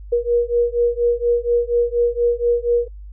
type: beating tone pair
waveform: sine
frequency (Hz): 474.7 / 478.9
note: A#4 / A#4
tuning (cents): +31 / +47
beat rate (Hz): 4.2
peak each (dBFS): -18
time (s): 0.12-2.88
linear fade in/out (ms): 10
effects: noise-tail reverb RT60 0.1 s tail -25 dB re dry + added 50 Hz sine -33 dBFS peak until 3.12 s